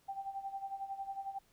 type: tone with tremolo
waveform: sine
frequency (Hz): 784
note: G5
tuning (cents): 0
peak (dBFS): -36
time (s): 0.08-1.39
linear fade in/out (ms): 10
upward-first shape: sine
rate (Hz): 11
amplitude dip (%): 75
effects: pink hiss -70 dBFS RMS until 1.52 s

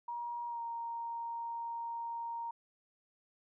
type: tone with pitch glide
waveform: sine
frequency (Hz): 950 to 931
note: A#5 to A#5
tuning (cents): +33 to -2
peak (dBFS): -37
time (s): 0.08-2.51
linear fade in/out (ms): 5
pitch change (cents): -35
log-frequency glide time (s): 0.47-0.61
effects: none

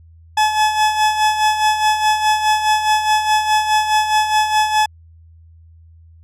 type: tone with tremolo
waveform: 40% pulse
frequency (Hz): 857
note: A5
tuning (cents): -46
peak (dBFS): -10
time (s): 0.37-4.86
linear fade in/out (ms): 5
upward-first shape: sine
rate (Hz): 4.8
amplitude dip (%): 60
effects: added 82 Hz sine -42 dBFS peak until 6.23 s + low-pass 9000 Hz 12 dB/octave

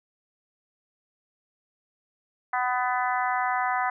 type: harmonic tone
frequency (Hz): 250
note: B3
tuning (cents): +21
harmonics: 3 / 4 / 5 / 6 / 7 / 8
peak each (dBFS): -27 / -29 / -31 / -33 / -34 / -35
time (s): 2.53-3.9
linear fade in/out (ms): 5
effects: none

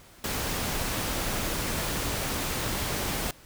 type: noise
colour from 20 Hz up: pink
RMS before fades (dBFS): -30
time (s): 0.24-3.31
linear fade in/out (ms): 2
effects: pink hiss -53 dBFS RMS until 3.45 s

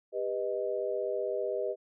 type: chord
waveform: sine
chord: G augmented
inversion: none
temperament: equal with one note detuned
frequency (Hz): 398.2 / 493.9 / 622.3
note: G4 / B4 / D#5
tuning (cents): +27 / 0 / 0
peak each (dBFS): -34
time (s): 0.12-1.76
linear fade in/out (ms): 50
effects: none

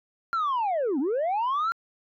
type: linear two-way sweep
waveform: sine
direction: down then up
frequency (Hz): 1396.9 to 246.9 to 1396.9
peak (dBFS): -21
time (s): 0.33-1.72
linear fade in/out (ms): 0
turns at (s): 0.99
effects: tanh soft clip ceiling -22 dBFS

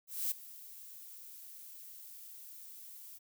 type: noise with ADSR envelope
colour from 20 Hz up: violet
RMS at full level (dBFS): -33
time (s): 0.07-3.19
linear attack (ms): 240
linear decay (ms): 13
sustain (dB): -18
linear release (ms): 24
effects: none

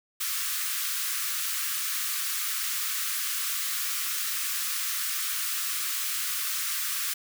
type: high-pass noise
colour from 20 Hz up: white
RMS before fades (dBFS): -30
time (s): 0.2-7.14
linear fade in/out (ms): 10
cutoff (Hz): 1100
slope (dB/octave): 96
effects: none

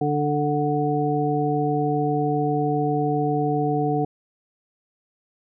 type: harmonic tone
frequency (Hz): 147.5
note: D3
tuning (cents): +8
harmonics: 1 / 2 / 3 / 5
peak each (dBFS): -25 / -25 / -25 / -25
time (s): 0.01-4.05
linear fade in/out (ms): 5
effects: none

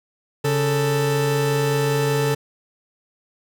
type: tone pair together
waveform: 40% pulse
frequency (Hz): 139.3 / 443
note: C#3 / A4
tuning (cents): +9 / +12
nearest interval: octave + minor sixth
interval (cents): 2003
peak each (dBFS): -20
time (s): 0.44-2.35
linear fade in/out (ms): 10
effects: none

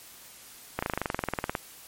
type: slowing click train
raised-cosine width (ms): 0.5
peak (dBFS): -12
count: 18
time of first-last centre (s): 0.79-1.552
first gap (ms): 35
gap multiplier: 1.03
effects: white hiss -49 dBFS RMS until 1.87 s + MP3 64 kbps

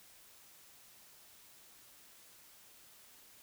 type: silence
effects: white hiss -60 dBFS RMS until 3.42 s

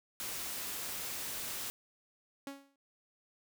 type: noise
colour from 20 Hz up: white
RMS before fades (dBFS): -40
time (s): 0.2-1.7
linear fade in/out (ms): 0
type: tone with exponential decay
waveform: sawtooth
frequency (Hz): 277.2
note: C#4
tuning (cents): 0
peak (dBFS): -35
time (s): 2.47-2.76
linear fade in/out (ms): 2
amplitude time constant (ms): 63
effects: none

